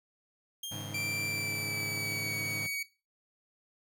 sawtooth tone with exponential decay, 3208 Hz, G7, 39 cents sharp, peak -32 dBFS, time 0.63-1.69 s, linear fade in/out 5 ms, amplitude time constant 230 ms
sawtooth chord, Ab suspended fourth, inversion none, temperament equal with one note detuned, 103.83 / 138.59 / 159.11 Hz, Ab2 / Db3 / Eb3, 0 / 0 / +39 cents, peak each -38 / -40 / -42 dBFS, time 0.71-2.67 s, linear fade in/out 10 ms
sawtooth tone with pitch glide, 2349 to 2253 Hz, D7 to C#7, 0 to +28 cents, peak -30 dBFS, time 0.94-2.83 s, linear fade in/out 5 ms, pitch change -72 cents, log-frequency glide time 1.27-2.34 s
effects noise-tail reverb RT60 0.3 s tail -18 dB re dry

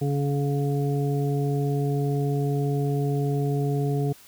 harmonic tone, 141.8 Hz, C#3, 40 cents sharp, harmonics 1 / 2 / 3 / 5, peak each -23 / -31 / -29 / -36 dBFS, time 0.01-4.13 s, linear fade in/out 10 ms, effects white hiss -51 dBFS RMS until 4.27 s

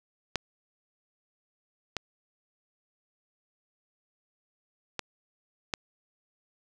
clicks, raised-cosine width 0.2 ms, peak -10 / -13 / -14 / -11 dBFS, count 4, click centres 0.357 / 1.967 / 4.993 / 5.738 s, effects none

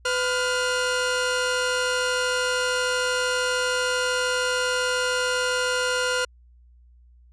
sawtooth tone pair together, 503 / 1416.1 Hz, B4 / F6, +32 / +24 cents, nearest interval octave + tritone, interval 1792 cents, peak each -21 dBFS, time 0.05-6.25 s, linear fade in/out 5 ms, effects added 60 Hz sine -50 dBFS peak until 7.32 s + resampled to 22050 Hz

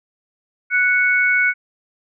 sine tone pair together, 1479.7 / 2217 Hz, F#6 / C#7, 0 / 0 cents, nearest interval perfect fifth, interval 700 cents, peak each -16 dBFS, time 0.7-1.54 s, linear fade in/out 50 ms, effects none

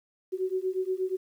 sine beating tone pair, 370 / 378.4 Hz, F#4 / F#4, 0 / +39 cents, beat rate 8.4 Hz, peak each -30 dBFS, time 0.32-1.17 s, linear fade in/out 20 ms, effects 10-bit

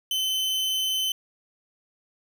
40% pulse tone, 3055 Hz, G7, 45 cents flat, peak -23 dBFS, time 0.11-1.12 s, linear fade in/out 2 ms, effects none

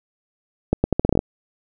accelerating click train, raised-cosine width 2 ms, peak -3 dBFS, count 10, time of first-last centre 0.73-1.191 s, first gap 110 ms, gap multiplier 0.79, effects none

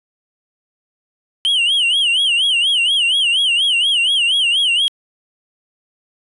triangle tone with vibrato, 3019 Hz, F#7, 34 cents sharp, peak -11 dBFS, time 1.45-4.88 s, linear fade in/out 0 ms, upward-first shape sine, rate 4.2 Hz, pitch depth 170 cents each way, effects resampled to 24000 Hz

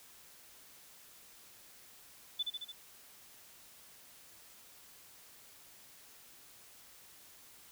sine tone with echo, 3496 Hz, A7, 12 cents flat, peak -31 dBFS, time 2.39-2.43 s, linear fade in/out 10 ms, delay 73 ms, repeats 4, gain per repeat -3 dB, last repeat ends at 2.722 s, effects white hiss -58 dBFS RMS until 7.71 s

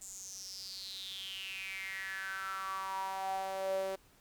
sawtooth tone with high-pass filter sweep, 191.9 Hz, G3, 37 cents flat, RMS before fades -40 dBFS, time 0.01-3.96 s, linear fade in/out 10 ms, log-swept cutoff 7500 to 490 Hz, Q 8, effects pink hiss -65 dBFS RMS until 4.2 s

